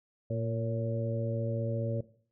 harmonic tone with a mistuned harmonic, 115.1 Hz, A#2, 22 cents flat, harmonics 1 / 2 / 3 / 4 / 5, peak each -32 / -38 / -43 / -39 / -36 dBFS, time 0.3-2.01 s, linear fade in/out 5 ms, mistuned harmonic 5, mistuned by -34 cents, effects noise-tail reverb RT60 0.5 s tail -17 dB re dry

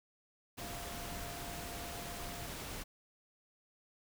sine tone in noise, 696 Hz, F5, 6 cents flat, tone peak -49 dBFS, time 0.6-2.47 s, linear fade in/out 20 ms, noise pink, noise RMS -44 dBFS, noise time 0.57-2.84 s, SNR -8 dB, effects none

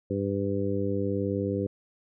harmonic tone, 99.3 Hz, G2, 23 cents sharp, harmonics 1 / 2 / 3 / 4 / 5, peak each -32 / -32 / -32 / -32 / -32 dBFS, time 0.1-1.67 s, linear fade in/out 5 ms, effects none

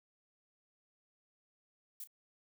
violet noise with echo, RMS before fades -45 dBFS, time 2-2.04 s, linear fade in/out 2 ms, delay 33 ms, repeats 1, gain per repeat -14 dB, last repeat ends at 2.073 s, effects none

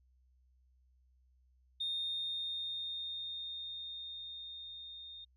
sine tone with level ramp, 3665 Hz, A#7, 30 cents flat, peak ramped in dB -33 to -47 dBFS, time 1.8-5.25 s, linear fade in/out 10 ms, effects tanh soft clip ceiling -29 dBFS + added 63 Hz sine -66 dBFS peak until 5.36 s

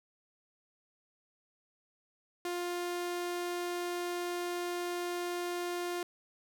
sawtooth tone, 351.8 Hz, F4, 13 cents sharp, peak -30 dBFS, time 2.45-6.03 s, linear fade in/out 2 ms, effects none

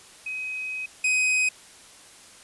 sine / 45% pulse tone pair in turn, 2527 / 2514 Hz, D#7 / D#7, +26 / +17 cents, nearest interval unison, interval 9 cents, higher first, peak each -29 / -20 dBFS, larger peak second, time 0.26-0.86 / 1.04-1.49 s, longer first, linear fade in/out 5 ms, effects white hiss -49 dBFS RMS until 2.43 s + resampled to 24000 Hz

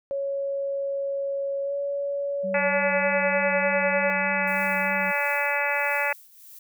sine tone with pitch glide, 554.4 to 563.8 Hz, C#5 to C#5, 0 to +29 cents, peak -25 dBFS, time 0.11-4.1 s, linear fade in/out 0 ms, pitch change +29 cents, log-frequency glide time 1.63-1.74 s
sine tone with vibrato, 190.8 Hz, G3, 47 cents flat, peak -32 dBFS, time 2.43-5.12 s, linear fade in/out 20 ms, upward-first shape triangle, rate 3.3 Hz, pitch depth 30 cents each way
harmonic tone, 286.9 Hz, D4, 40 cents flat, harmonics 2 / 3 / 4 / 5 / 6 / 7 / 8 / 9, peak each -30 / -30 / -37 / -31 / -30 / -28 / -32 / -31 dBFS, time 2.54-6.13 s, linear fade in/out 5 ms
violet noise with tremolo, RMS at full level -43 dBFS, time 4.47-6.59 s, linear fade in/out 5 ms, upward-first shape triangle, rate 1.5 Hz, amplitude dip 75%
effects none

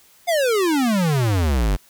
square exponential sweep, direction down, 722 to 44.38 Hz, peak -17 dBFS, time 0.27-1.77 s, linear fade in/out 20 ms, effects white hiss -53 dBFS RMS until 1.89 s

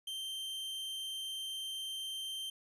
45% pulse tone, 3136 Hz, G7, in tune, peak -38 dBFS, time 0.07-2.5 s, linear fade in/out 5 ms, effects resampled to 32000 Hz

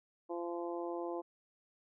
harmonic tone, 172 Hz, F3, 26 cents flat, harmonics 2 / 3 / 4 / 5 / 6, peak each -39 / -43 / -45 / -47 / -49 dBFS, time 0.29-1.22 s, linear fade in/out 20 ms, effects none

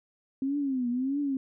sine tone with vibrato, 263.5 Hz, C4, 12 cents sharp, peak -26 dBFS, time 0.42-1.37 s, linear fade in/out 2 ms, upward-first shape triangle, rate 1.6 Hz, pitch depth 180 cents each way, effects none

